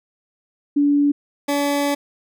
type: tone pair in turn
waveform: sine / 20% pulse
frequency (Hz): 287.7 / 285.7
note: D4 / D4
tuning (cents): -36 / -48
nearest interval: unison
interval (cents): 12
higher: first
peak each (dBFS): -13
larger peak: neither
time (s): 0.76-1.12 / 1.48-1.95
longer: second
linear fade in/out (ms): 10
effects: none